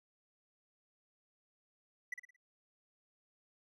triangle tone with echo, 1975.5 Hz, B6, in tune, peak -34 dBFS, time 2.12-2.14 s, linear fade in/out 5 ms, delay 56 ms, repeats 4, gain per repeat -8 dB, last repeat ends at 2.364 s, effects none

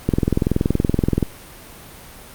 click train, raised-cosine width 3 ms, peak -3 dBFS, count 25, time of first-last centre 0.09-1.227 s, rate 21.1 Hz, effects pink hiss -40 dBFS RMS until 2.34 s + Opus 32 kbps

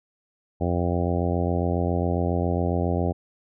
harmonic tone, 87.31 Hz, F2, in tune, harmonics 1 / 2 / 3 / 4 / 5 / 6 / 7 / 8 / 9, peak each -25 / -28 / -30 / -31 / -32 / -33 / -33 / -34 / -35 dBFS, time 0.6-3.13 s, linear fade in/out 20 ms, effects none

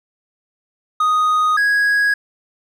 triangle tone pair in turn, 1244.5 / 1657.3 Hz, D#6 / G#6, 0 / -4 cents, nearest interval perfect fourth, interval 496 cents, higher second, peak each -11 dBFS, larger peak neither, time 1-1.57 / 1.57-2.14 s, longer neither, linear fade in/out 5 ms, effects none

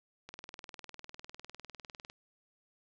click train, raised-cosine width 0.2 ms, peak -28 dBFS, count 37, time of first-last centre 0.29-2.099 s, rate 19.9 Hz, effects low-pass 7000 Hz 12 dB/octave

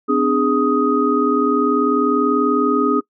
sine tone cluster, 255.7 / 295.9 / 414.3 / 1250 Hz, C4 / D4 / G#4 / D#6, -40 / +13 / -4 / +8 cents, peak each -19 dBFS, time 0.08-3.01 s, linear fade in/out 20 ms, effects noise-tail reverb RT60 0.1 s tail -23 dB re dry

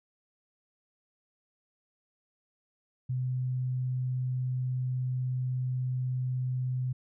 sine tone, 127.4 Hz, C3, 46 cents flat, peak -28 dBFS, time 3.09-6.93 s, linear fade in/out 10 ms, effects none

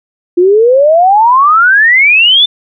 sine exponential sweep, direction up, 343.3 to 3585 Hz, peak -3 dBFS, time 0.37-2.46 s, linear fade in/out 10 ms, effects none

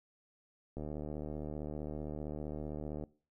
click train, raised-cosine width 2 ms, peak -28 dBFS, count 172, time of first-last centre 0.77-3.038 s, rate 75.4 Hz, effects noise-tail reverb RT60 0.4 s tail -21 dB re dry

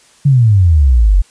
sine exponential sweep, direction down, 146.5 to 43.65 Hz, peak -5 dBFS, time 0.25-1.22 s, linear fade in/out 10 ms, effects white hiss -47 dBFS RMS until 1.3 s + resampled to 22050 Hz

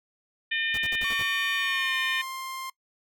harmonic tone, 605 Hz, D#5, 49 cents flat, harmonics 3 / 4 / 5 / 6, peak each -28 / -30 / -32 / -34 dBFS, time 0.51-2.22 s, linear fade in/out 10 ms
pink noise bursts, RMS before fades -39 dBFS, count 6, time 0.74-1.226 s, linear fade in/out 2 ms, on 36 ms, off 54 ms
sawtooth tone with pitch glide, 1130 to 1054.3 Hz, C#6 to C6, +33 to +13 cents, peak -30 dBFS, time 1.04-2.7 s, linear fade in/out 5 ms, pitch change -120 cents, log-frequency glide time 1.56-1.96 s
effects noise-tail reverb RT60 0.1 s tail -22 dB re dry

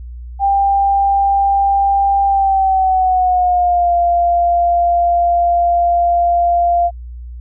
sine tone with pitch glide, 793 to 694.3 Hz, G5 to F5, +20 to -10 cents, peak -10 dBFS, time 0.39-6.91 s, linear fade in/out 50 ms, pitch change -230 cents, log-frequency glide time 2.26-3.94 s, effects added 60 Hz sine -27 dBFS peak until 7.4 s

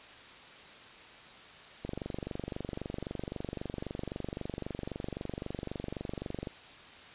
click train, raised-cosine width 2 ms, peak -23 dBFS, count 111, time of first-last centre 1.85-6.472 s, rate 23.8 Hz, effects white hiss -51 dBFS RMS until 7.14 s + resampled to 8000 Hz

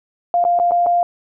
sine tone with dropouts, 698.5 Hz, F5, in tune, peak -12 dBFS, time 0.34-1.03 s, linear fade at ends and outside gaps 1 ms, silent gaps 0.441-0.45 / 0.59-0.598 / 0.71-0.718 / 0.862-0.867 s, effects none

